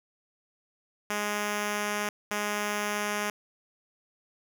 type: tone bursts at uneven times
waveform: 5% pulse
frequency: 207.7 Hz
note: G#3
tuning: in tune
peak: -17 dBFS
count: 2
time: 1.1-2.09 / 2.31-3.3 s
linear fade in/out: 2 ms
effects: none